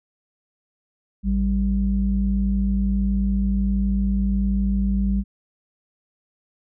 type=tone pair together; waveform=sine; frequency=54.6 / 196 Hz; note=A1 / G3; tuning=-13 / 0 cents; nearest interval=octave + minor seventh; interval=2213 cents; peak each=-20 dBFS; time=1.23-5.24 s; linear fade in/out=50 ms; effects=tanh soft clip ceiling -10 dBFS